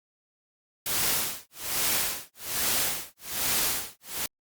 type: noise with tremolo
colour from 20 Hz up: white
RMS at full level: -25 dBFS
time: 0.86-4.26 s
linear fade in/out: 2 ms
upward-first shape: sine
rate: 1.2 Hz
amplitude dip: 100%
effects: Opus 48 kbps